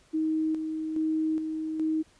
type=tone with tremolo; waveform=sine; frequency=315.1 Hz; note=D#4; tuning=22 cents sharp; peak=-24 dBFS; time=0.13-2.03 s; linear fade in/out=20 ms; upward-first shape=square; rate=1.2 Hz; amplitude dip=45%; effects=pink hiss -61 dBFS RMS until 2.19 s + resampled to 22050 Hz